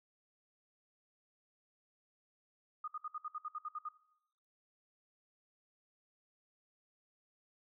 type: tone bursts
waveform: sine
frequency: 1232 Hz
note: D#6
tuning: 17 cents flat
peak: -38 dBFS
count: 11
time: 2.84-3.888 s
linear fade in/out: 5 ms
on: 38 ms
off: 63 ms
effects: noise-tail reverb RT60 0.9 s tail -20 dB re dry